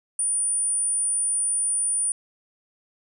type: tone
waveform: sine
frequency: 9397 Hz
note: D9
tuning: in tune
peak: -21 dBFS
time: 0.19-2.12 s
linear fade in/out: 2 ms
effects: none